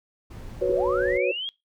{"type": "noise", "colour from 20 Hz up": "brown", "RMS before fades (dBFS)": -39, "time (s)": [0.3, 1.18], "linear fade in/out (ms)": 10}
{"type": "chord", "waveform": "sine", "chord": "F# suspended fourth", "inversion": "none", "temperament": "equal", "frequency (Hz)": [370, 493.9, 554.4], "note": ["F#4", "B4", "C#5"], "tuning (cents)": [0, 0, 0], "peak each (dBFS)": -25, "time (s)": [0.61, 1.32], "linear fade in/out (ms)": 10}
{"type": "linear sweep", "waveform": "sine", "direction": "up", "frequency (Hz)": [310.5, 3322], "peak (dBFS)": -28, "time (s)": [0.69, 1.49], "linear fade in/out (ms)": 0}
{"effects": ["noise-tail reverb RT60 0.2 s tail -22 dB re dry"]}